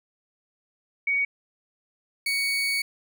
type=tone pair in turn; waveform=sine / 30% pulse; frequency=2244 / 2235 Hz; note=C#7 / C#7; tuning=+21 / +14 cents; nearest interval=unison; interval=7 cents; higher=first; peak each=-21 dBFS; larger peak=neither; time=1.07-1.25 / 2.26-2.82 s; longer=second; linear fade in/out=5 ms; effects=none